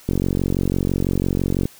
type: click train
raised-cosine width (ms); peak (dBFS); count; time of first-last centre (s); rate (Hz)
3; -7; 73; 0.09-1.655; 46
effects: white hiss -47 dBFS RMS until 1.79 s